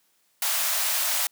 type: high-pass noise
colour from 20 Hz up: white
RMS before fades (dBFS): -25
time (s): 0.42-1.27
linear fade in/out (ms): 2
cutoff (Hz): 580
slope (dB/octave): 96
effects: white hiss -67 dBFS RMS until 1.31 s + high-pass 150 Hz 12 dB/octave